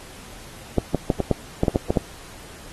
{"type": "clicks", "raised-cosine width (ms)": 2, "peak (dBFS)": -4, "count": 10, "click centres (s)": [0.783, 0.947, 1.102, 1.203, 1.313, 1.634, 1.682, 1.759, 1.905, 1.972], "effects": ["pink hiss -43 dBFS RMS until 2.72 s", "AAC 32 kbps"]}